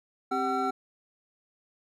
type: tone cluster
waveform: triangle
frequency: 264.5 / 393.8 / 754 / 1353 Hz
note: C4 / G4 / F#5 / E6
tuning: +19 / +8 / +32 / +45 cents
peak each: -31 / -31 / -28 / -29 dBFS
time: 0.31-0.71 s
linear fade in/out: 10 ms
effects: none